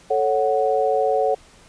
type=chord; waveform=sine; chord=F# minor; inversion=first; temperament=equal; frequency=440 / 554.4 / 740 Hz; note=A4 / C#5 / F#5; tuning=0 / 0 / 0 cents; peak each=-21 dBFS; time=0.1-1.35 s; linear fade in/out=10 ms; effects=pink hiss -50 dBFS RMS until 1.68 s + resampled to 22050 Hz